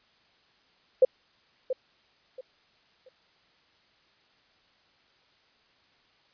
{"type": "tone with echo", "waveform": "sine", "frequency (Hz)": 516, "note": "C5", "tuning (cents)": -24, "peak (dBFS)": -13, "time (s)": [1.02, 1.05], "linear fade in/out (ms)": 5, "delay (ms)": 680, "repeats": 3, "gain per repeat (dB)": -12, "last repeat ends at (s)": 3.09, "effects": ["white hiss -64 dBFS RMS until 6.33 s", "resampled to 11025 Hz"]}